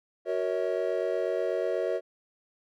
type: chord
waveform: triangle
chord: F# dominant seventh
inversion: none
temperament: equal with one note detuned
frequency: 370 / 466.2 / 554.4 / 642.7 Hz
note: F#4 / A#4 / C#5 / E5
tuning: 0 / 0 / 0 / -44 cents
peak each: -30 dBFS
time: 0.25-2.01 s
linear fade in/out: 50 ms
effects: none